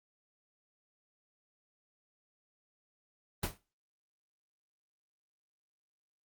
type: noise with exponential decay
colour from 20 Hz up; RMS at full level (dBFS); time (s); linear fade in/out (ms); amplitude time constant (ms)
pink; -28; 3.43-3.58; 5; 31
effects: noise-tail reverb RT60 0.3 s tail -17 dB re dry + Opus 24 kbps